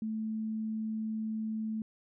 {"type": "tone", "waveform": "sine", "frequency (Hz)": 219, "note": "A3", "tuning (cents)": -8, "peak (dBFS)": -32, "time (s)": [0.02, 1.82], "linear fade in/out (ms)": 2, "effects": []}